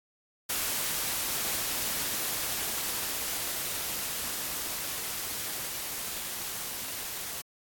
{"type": "noise with level ramp", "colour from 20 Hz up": "white", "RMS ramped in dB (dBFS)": [-30, -37], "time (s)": [0.49, 7.42], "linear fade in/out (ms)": 10, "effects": ["AAC 64 kbps"]}